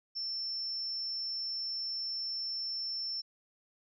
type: tone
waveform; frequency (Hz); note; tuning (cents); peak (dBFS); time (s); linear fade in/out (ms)
sine; 5370; E8; +31; -34; 0.15-3.22; 20
effects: none